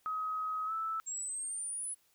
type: tone with pitch glide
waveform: sine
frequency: 1267 to 1314.7 Hz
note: D#6 to E6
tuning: +31 to -5 cents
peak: -33 dBFS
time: 0.06-1 s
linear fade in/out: 0 ms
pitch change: +64 cents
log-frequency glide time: 0.66-0.72 s
type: exponential sweep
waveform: sine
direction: up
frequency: 7459 to 10260 Hz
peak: -36 dBFS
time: 1.06-1.95 s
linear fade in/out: 20 ms
effects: white hiss -71 dBFS RMS until 2.14 s